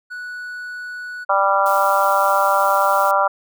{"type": "tone", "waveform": "triangle", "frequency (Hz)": 1475, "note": "F#6", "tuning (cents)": -6, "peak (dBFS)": -26, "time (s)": [0.1, 1.25], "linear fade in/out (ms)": 20}
{"type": "harmonic tone", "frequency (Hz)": 196.4, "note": "G3", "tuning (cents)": 4, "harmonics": [3, 4, 5, 6, 7], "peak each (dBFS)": [-20, -20, -20, -20, -20], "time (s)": [1.29, 3.28], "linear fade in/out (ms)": 10}
{"type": "noise", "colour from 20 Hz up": "blue", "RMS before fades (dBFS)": -33, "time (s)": [1.66, 3.11], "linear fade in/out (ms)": 0}
{"effects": []}